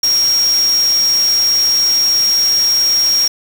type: tone in noise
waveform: sine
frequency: 5588 Hz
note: F8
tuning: in tune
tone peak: -10 dBFS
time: 0.03-3.28 s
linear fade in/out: 5 ms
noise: white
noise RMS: -25 dBFS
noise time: 0.03-3.28 s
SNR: +12 dB
effects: none